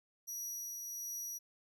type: tone with tremolo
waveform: sawtooth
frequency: 5800 Hz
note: F#8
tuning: 35 cents flat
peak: -37 dBFS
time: 0.27-1.39 s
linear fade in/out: 20 ms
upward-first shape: triangle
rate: 1.4 Hz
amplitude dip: 30%
effects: none